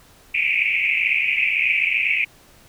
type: band-pass noise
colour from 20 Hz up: pink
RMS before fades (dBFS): -20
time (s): 0.34-2.25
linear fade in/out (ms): 10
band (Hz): 2200 to 2600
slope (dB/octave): 96
effects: pink hiss -51 dBFS RMS until 2.68 s